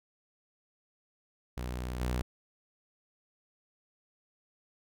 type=tone with level steps; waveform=sawtooth; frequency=61.74 Hz; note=B1; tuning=in tune; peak=-31 / -26 dBFS; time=1.57-2.22 s; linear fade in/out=5 ms; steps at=2 s; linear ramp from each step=5 ms; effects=none